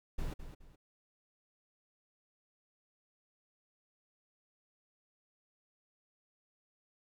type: noise with echo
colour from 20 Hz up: brown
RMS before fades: -36 dBFS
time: 0.18-0.34 s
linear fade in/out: 10 ms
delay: 210 ms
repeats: 2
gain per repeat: -10 dB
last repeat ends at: 0.76 s
effects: none